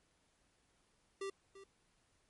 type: tone with echo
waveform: square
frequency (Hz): 391.6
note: G4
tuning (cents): -2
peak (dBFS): -40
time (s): 1.21-1.3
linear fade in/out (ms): 5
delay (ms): 340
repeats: 1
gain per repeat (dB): -14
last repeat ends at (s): 1.64
effects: pink hiss -75 dBFS RMS until 2.29 s + MP3 48 kbps